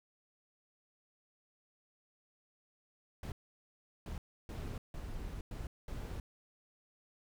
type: noise bursts at uneven times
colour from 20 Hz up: brown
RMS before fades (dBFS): -42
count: 6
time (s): 3.23-3.32 / 4.06-4.18 / 4.49-4.78 / 4.94-5.41 / 5.51-5.67 / 5.88-6.2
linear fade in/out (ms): 2
effects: none